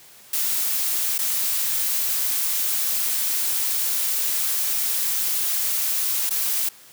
blue noise with dropouts, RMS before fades -23 dBFS, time 0.33-6.69 s, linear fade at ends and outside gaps 5 ms, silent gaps 1.181-1.188 / 6.295-6.306 s, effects white hiss -48 dBFS RMS until 6.92 s + high-pass 80 Hz 12 dB/octave

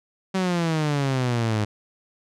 sawtooth exponential sweep, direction down, 192.1 to 103.83 Hz, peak -17 dBFS, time 0.34-1.65 s, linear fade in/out 10 ms, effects low-pass 7000 Hz 12 dB/octave

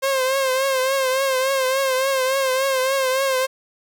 sawtooth tone with vibrato, 530 Hz, C5, 22 cents sharp, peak -14 dBFS, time 0.02-3.47 s, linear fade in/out 20 ms, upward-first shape triangle, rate 3.5 Hz, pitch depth 68 cents each way, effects none

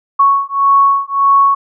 sine beating tone pair, 1108 / 1109.7 Hz, C#6 / C#6, -1 / +2 cents, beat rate 1.7 Hz, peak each -11 dBFS, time 0.19-1.55 s, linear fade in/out 10 ms, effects none

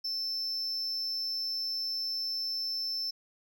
triangle tone, 5310 Hz, E8, 12 cents sharp, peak -30 dBFS, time 0.04-3.11 s, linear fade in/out 10 ms, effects none

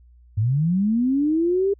sine linear sweep, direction up, 99 to 405.6 Hz, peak -17 dBFS, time 0.37-1.74 s, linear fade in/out 10 ms, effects added 60 Hz sine -48 dBFS peak until 1.79 s

